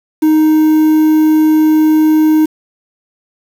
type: tone with quantisation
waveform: triangle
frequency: 311.1 Hz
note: D#4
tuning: in tune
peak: -4 dBFS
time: 0.22-2.46 s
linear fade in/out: 10 ms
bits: 5
effects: none